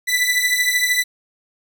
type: beating tone pair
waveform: sawtooth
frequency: 1977 / 1990 Hz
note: B6 / B6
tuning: +1 / +13 cents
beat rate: 13 Hz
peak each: -16 / -15 dBFS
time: 0.07-1.04 s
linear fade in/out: 20 ms
effects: none